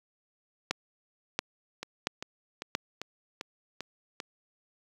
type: two click trains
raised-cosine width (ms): 0.2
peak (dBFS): -10 / -19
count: 4 / 7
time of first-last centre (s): 0.71-2.751 / 1.83-4.202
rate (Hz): 1.47 / 2.53
effects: high-pass 100 Hz 12 dB/octave + 8-bit